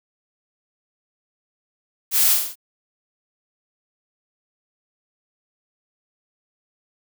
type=noise with echo; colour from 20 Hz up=blue; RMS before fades=-18 dBFS; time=2.11-2.38 s; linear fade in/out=50 ms; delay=44 ms; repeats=4; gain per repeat=-4 dB; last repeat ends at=2.556 s; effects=none